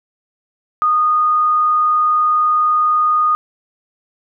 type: tone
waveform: sine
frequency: 1232 Hz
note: D#6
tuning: 17 cents flat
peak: -11 dBFS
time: 0.82-3.35 s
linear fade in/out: 0 ms
effects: none